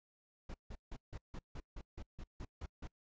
brown noise bursts, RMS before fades -45 dBFS, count 12, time 0.49-2.874 s, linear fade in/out 5 ms, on 52 ms, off 160 ms, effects noise-tail reverb RT60 0.1 s tail -26 dB re dry + resampled to 16000 Hz

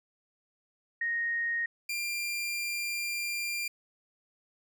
sine / sawtooth tone pair in turn, 1864.7 / 2386 Hz, A#6 / D7, 0 / +27 cents, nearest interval major third, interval 427 cents, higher second, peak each -28 dBFS, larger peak neither, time 1.01-1.66 / 1.89-3.68 s, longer second, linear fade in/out 5 ms, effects none

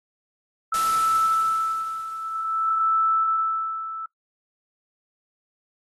sine tone with tremolo, 1318 Hz, E6, 1 cent flat, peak -17 dBFS, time 0.72-4.06 s, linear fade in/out 5 ms, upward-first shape sine, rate 0.54 Hz, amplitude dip 75%
white noise with exponential decay, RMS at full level -30 dBFS, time 0.74-3.14 s, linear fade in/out 1 ms, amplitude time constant 520 ms
effects noise-tail reverb RT60 0.1 s tail -19 dB re dry + AAC 32 kbps

